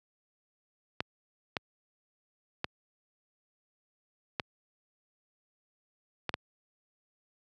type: clicks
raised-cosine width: 0.3 ms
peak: -14 dBFS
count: 6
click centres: 1.005 / 1.568 / 2.644 / 4.398 / 6.293 / 6.341 s
effects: high-pass 80 Hz 12 dB/octave